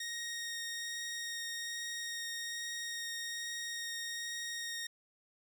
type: tone with vibrato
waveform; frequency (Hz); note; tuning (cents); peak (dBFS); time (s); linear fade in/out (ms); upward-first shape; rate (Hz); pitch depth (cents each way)
15% pulse; 1864.7; A#6; 0; -32; 0-4.87; 5; triangle; 1.2; 8
effects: none